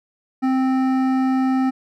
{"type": "tone with hard clipping", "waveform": "triangle", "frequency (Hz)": 261.6, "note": "C4", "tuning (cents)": 0, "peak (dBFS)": -18, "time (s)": [0.42, 1.71], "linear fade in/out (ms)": 20, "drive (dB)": 16, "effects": []}